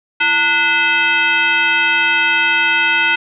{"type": "tone with frequency modulation", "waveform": "sine", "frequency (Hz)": 2035, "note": "C7", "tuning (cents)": -49, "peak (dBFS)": -11, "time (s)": [0.2, 3.16], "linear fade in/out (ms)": 10, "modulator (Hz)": 566, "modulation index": 1.7, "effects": []}